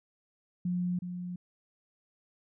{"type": "tone with echo", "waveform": "sine", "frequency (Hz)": 178.4, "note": "F3", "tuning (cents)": 37, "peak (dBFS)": -28, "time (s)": [0.65, 0.99], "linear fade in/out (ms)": 5, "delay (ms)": 370, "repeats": 1, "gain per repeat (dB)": -7, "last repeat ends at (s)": 1.36, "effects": []}